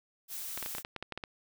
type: noise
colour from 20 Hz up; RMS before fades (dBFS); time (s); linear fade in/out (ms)
blue; -40; 0.28-0.83; 50
type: clicks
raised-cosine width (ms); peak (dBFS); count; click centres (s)
0.3; -22; 11; 0.576 / 0.627 / 0.661 / 0.75 / 0.783 / 0.849 / 0.963 / 1.026 / 1.123 / 1.176 / 1.238
effects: none